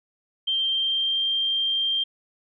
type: tone with pitch glide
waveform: sine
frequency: 3154 to 3176 Hz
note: G7 to G7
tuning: +10 to +22 cents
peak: -21 dBFS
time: 0.47-2.04 s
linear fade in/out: 10 ms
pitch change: +12 cents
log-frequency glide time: 0.6-1.25 s
effects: none